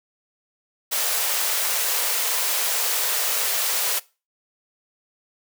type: high-pass noise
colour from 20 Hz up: white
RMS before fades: -23 dBFS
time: 0.91-4 s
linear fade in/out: 20 ms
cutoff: 410 Hz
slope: 96 dB/octave
effects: noise-tail reverb RT60 0.3 s tail -21 dB re dry